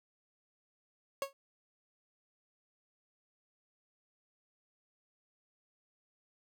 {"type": "tone with exponential decay", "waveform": "30% pulse", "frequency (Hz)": 550, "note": "C#5", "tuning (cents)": -14, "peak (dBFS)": -27, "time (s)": [1.22, 1.33], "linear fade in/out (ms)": 1, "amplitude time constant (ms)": 23, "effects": []}